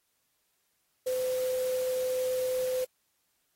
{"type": "tone in noise", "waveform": "sine", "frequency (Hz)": 510, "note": "C5", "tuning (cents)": -44, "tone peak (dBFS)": -27, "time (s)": [1.06, 2.85], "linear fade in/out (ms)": 10, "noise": "white", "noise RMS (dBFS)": -43, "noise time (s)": [1.06, 2.85], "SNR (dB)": 13, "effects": ["white hiss -75 dBFS RMS until 3.55 s", "AAC 48 kbps"]}